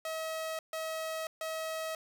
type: tone bursts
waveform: sawtooth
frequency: 640 Hz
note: D#5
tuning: 49 cents sharp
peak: -31 dBFS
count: 3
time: 0.05-1.95 s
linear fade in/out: 2 ms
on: 540 ms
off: 140 ms
effects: none